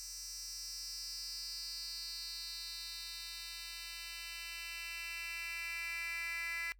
10% pulse tone with high-pass filter sweep, 335.6 Hz, E4, 31 cents sharp, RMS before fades -44 dBFS, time 0-6.72 s, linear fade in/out 0 ms, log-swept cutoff 6100 to 2100 Hz, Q 4.4, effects noise-tail reverb RT60 0.1 s tail -22 dB re dry + added 46 Hz sine -59 dBFS peak until 6.79 s

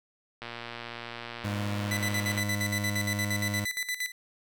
click train, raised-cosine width 0.3 ms, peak -22 dBFS, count 234, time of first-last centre 0.42-2.395 s, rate 118 Hz
25% pulse tone, 102.4 Hz, G#2, 24 cents flat, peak -26 dBFS, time 1.44-3.65 s, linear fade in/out 5 ms
sawtooth tone with tremolo, 1996 Hz, B6, 18 cents sharp, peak -25 dBFS, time 1.91-4.12 s, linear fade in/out 5 ms, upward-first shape square, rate 8.6 Hz, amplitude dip 75%
effects none

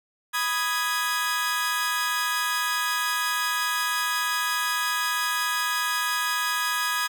sawtooth chord, G# minor, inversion first, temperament equal, 987.8 / 1244.5 / 1661.2 Hz, B5 / D#6 / G#6, 0 / 0 / 0 cents, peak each -27 / -25 / -23 dBFS, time 0.33-7.08 s, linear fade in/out 20 ms, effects none

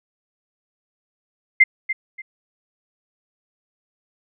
sine tone with echo, 2093 Hz, C7, in tune, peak -7 dBFS, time 1.6-1.64 s, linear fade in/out 10 ms, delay 290 ms, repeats 2, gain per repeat -12 dB, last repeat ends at 2.22 s, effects none

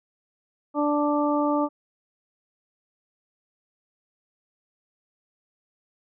harmonic tone, 293.7 Hz, D4, in tune, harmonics 1 / 2 / 3 / 4, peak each -23 / -26 / -28 / -29 dBFS, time 0.74-1.69 s, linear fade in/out 50 ms, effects none

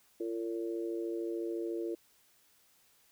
harmonic tone, 113.8 Hz, A#2, 41 cents flat, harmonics 3 / 4 / 5, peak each -35 / -39 / -46 dBFS, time 0.2-1.95 s, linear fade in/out 5 ms, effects white hiss -67 dBFS RMS until 3.11 s

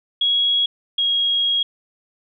sine tone pair in turn, 3322 / 3286 Hz, G#7 / G#7, 0 / -19 cents, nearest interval unison, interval 19 cents, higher first, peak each -15 / -16 dBFS, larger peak first, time 0.21-0.66 / 0.98-1.63 s, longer second, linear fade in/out 5 ms, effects none

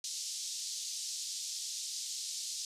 white band-pass noise, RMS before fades -40 dBFS, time 0.04-2.65 s, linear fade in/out 2 ms, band 4100 to 7200 Hz, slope 24 dB/octave, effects resampled to 32000 Hz

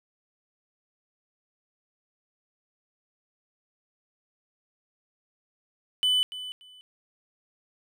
triangle tone with echo, 3000 Hz, F#7, 23 cents sharp, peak -19 dBFS, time 6.03-6.23 s, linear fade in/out 0 ms, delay 290 ms, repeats 2, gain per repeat -14 dB, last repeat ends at 6.81 s, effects none

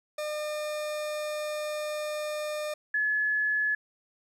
40% pulse / sine tone pair in turn, 604 / 1708.4 Hz, D5 / G#6, +48 / +48 cents, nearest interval octave + tritone, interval 1800 cents, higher second, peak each -30 / -24 dBFS, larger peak second, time 0.18-2.74 / 2.94-3.75 s, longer first, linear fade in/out 5 ms, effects low-pass 12000 Hz 12 dB/octave + 11-bit

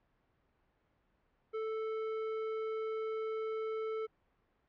sine tone with tanh clipping, 440 Hz, A4, in tune, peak -37 dBFS, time 1.53-4.07 s, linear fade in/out 20 ms, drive 17 dB, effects pink hiss -75 dBFS RMS until 4.68 s + low-pass 2000 Hz 12 dB/octave

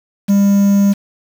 triangle tone with quantisation, 200 Hz, G3, 35 cents sharp, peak -6 dBFS, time 0.28-0.94 s, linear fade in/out 20 ms, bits 5, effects none

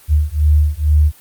sine beating tone pair, 74.2 / 76.4 Hz, D2 / D#2, +18 / -31 cents, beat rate 2.2 Hz, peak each -13 dBFS, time 0.08-1.12 s, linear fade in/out 50 ms, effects white hiss -45 dBFS RMS until 1.2 s + Opus 32 kbps

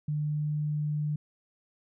sine tone, 149.9 Hz, D3, 36 cents sharp, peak -27 dBFS, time 0.08-1.16 s, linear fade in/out 5 ms, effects none

